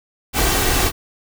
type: noise with comb filter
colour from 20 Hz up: pink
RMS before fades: -17 dBFS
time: 0.33-0.92 s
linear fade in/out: 50 ms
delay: 2.6 ms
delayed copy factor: +0.5
effects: none